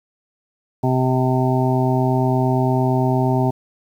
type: harmonic tone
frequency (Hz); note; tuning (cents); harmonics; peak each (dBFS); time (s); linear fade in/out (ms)
128.7; C3; -28; 1 / 2 / 3 / 5 / 6 / 7; -18 / -21 / -23 / -25 / -26 / -26; 0.83-3.51; 10
effects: 8-bit